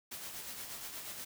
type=noise with tremolo; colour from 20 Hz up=white; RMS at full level=-43 dBFS; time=0.11-1.25 s; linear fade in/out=10 ms; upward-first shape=sine; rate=8.4 Hz; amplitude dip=40%; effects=none